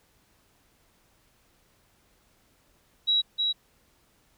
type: tone with echo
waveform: sine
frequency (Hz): 3876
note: B7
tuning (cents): -33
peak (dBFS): -20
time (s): 3.07-3.22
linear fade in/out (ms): 20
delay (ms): 310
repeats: 1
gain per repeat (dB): -3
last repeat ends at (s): 3.53
effects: pink hiss -65 dBFS RMS until 4.37 s